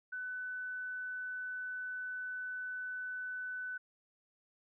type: tone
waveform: sine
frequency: 1500 Hz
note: F#6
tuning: 23 cents sharp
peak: -38 dBFS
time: 0.12-3.78 s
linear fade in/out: 10 ms
effects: none